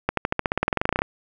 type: accelerating click train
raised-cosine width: 0.5 ms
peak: -5 dBFS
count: 19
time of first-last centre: 0.09-1.019 s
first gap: 83 ms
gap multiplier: 0.94
effects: none